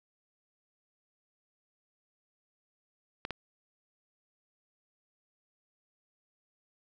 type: clicks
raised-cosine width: 0.3 ms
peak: -19 dBFS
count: 2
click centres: 3.251 / 3.307 s
effects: none